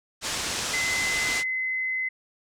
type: low-pass noise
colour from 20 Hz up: white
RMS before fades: -30 dBFS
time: 0.21-1.44 s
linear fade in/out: 50 ms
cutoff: 7800 Hz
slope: 24 dB/octave
type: tone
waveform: sine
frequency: 2043 Hz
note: C7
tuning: 42 cents flat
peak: -25 dBFS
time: 0.73-2.09 s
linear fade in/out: 10 ms
effects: none